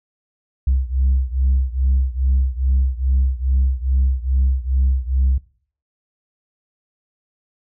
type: beating tone pair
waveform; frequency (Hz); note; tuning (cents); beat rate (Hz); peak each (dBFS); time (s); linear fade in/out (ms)
sine; 64.7 / 67.1; C2 / C2; -19 / +44; 2.4; -16 / -18; 0.67-5.38; 5
effects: noise-tail reverb RT60 0.5 s tail -20 dB re dry + tanh soft clip ceiling -10 dBFS